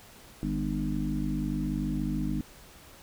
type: harmonic tone with a mistuned harmonic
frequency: 50.4 Hz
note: G1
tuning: 49 cents sharp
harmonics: 1 / 3 / 4 / 5 / 6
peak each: -34 / -34 / -34 / -34 / -34 dBFS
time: 0.43-2.41 s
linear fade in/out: 0 ms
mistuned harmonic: 5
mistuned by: -26 cents
effects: pink hiss -52 dBFS RMS until 3.02 s